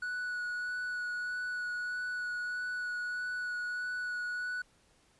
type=tone with vibrato; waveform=triangle; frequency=1471 Hz; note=F#6; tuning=11 cents flat; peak=-32 dBFS; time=0.02-4.62 s; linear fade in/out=5 ms; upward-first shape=sine; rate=1.6 Hz; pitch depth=12 cents each way; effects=pink hiss -67 dBFS RMS until 5.19 s + resampled to 24000 Hz